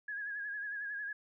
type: tone with vibrato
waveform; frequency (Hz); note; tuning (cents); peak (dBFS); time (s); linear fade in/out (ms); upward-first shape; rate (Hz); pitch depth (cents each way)
sine; 1661.2; G#6; 0; -37; 0.08-1.13; 5; sine; 11; 53
effects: none